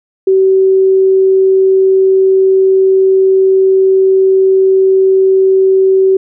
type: tone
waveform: sine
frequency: 381.8 Hz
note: G4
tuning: 46 cents flat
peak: -5 dBFS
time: 0.27-6.17 s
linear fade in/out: 5 ms
effects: none